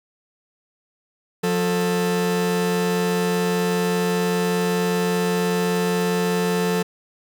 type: tone pair together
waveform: 40% pulse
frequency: 178.43 / 441.9 Hz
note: F3 / A4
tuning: +37 / +7 cents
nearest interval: octave + major third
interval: 1570 cents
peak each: -21 dBFS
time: 1.43-6.83 s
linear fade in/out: 10 ms
effects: none